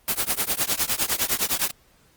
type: noise with tremolo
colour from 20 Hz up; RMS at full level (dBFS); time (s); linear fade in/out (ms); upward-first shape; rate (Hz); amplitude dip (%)
white; -20; 0.08-1.71; 2; triangle; 9.8; 100
effects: pink hiss -59 dBFS RMS until 2.16 s + Opus 24 kbps